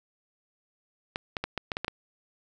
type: clicks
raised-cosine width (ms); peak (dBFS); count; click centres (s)
0.3; -14; 8; 1.159 / 1.368 / 1.44 / 1.577 / 1.718 / 1.769 / 1.846 / 1.881
effects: none